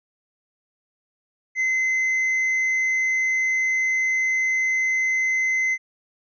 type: tone with tanh clipping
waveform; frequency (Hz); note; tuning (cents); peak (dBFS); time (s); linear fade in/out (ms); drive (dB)
sine; 2055; C7; -32; -20; 1.55-5.78; 50; 4
effects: resampled to 16000 Hz

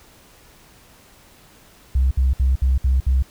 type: tone bursts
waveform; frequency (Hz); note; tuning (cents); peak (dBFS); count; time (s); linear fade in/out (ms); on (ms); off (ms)
sine; 65.41; C2; 0; -12; 6; 1.95-3.225; 5; 160; 63
effects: tanh soft clip ceiling -11 dBFS + pink hiss -50 dBFS RMS until 3.3 s

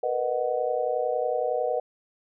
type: chord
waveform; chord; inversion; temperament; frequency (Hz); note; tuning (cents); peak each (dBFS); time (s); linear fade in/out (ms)
sine; B major seventh; third; just; 463 / 493.9 / 617.4 / 740.8; A#4 / B4 / D#5 / F#5; -12 / 0 / -14 / +2; -33 / -27 / -29 / -30; 0.03-1.8; 5
effects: none

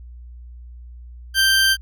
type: tone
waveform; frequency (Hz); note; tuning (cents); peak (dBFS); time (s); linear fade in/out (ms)
20% pulse; 1568; G6; 0; -9; 1.34-1.77; 50
effects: added 60 Hz sine -36 dBFS peak until 1.81 s

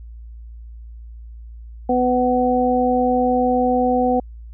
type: harmonic tone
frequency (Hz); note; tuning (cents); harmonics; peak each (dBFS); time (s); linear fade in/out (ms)
249.7; B3; +19; 1 / 2 / 3; -19 / -19 / -19; 1.89-4.2; 5
effects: added 57 Hz sine -34 dBFS peak until 4.53 s

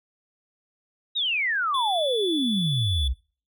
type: exponential sweep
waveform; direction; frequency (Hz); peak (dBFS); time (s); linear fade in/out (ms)
sine; down; 3887 to 58.27; -22; 1.15-3.14; 20
type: tone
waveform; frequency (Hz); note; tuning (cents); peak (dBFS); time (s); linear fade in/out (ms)
triangle; 3450; A7; -35; -25; 1.74-3.08; 5
effects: noise-tail reverb RT60 0.4 s tail -23 dB re dry

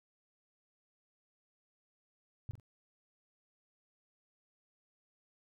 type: tone with echo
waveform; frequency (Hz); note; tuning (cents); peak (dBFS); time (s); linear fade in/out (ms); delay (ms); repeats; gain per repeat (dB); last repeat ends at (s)
sine; 110; A2; 0; -35; 2.49-2.51; 0; 44; 2; -10; 2.598
effects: none

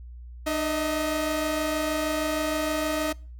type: tone pair together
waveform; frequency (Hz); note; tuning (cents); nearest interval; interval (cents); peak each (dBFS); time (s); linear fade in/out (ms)
sawtooth; 303.3 / 633; D#4 / D#5; -44 / +30; octave + minor second; 1274; -24; 0.46-3.13; 10
effects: noise-tail reverb RT60 0.4 s tail -25 dB re dry + added 60 Hz sine -39 dBFS peak until 3.39 s

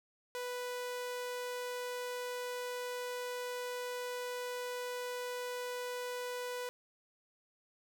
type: tone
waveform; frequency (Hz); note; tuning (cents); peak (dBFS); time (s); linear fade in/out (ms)
sawtooth; 493.9; B4; 0; -34; 0.35-6.69; 0
effects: none

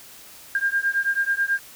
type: beating tone pair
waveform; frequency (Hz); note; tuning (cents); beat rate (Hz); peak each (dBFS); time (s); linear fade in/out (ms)
sine; 1600 / 1609.2; G6 / G6; +35 / +45; 9.2; -23; 0.55-1.59; 2
effects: white hiss -45 dBFS RMS until 1.75 s

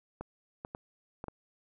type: clicks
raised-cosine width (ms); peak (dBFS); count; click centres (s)
1; -25; 5; 0.21 / 0.649 / 0.749 / 1.241 / 1.283
effects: none

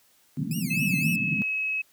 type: band-pass noise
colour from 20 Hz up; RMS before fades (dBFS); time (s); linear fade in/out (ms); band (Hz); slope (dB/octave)
pink; -28; 0.37-1.42; 0; 140 to 250; 48
type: tone with vibrato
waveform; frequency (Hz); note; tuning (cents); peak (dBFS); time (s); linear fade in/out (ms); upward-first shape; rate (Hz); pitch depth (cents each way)
5% pulse; 2433; D#7; -39; -26; 0.51-1.16; 2; sine; 3.8; 290
type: tone with pitch glide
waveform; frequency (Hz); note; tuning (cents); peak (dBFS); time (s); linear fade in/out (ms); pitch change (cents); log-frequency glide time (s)
sine; 2606 to 2567; E7 to E7; -20 to -47; -25; 0.7-1.82; 10; -27; 1.14-1.37
effects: white hiss -62 dBFS RMS until 1.92 s + high-pass 60 Hz 12 dB/octave

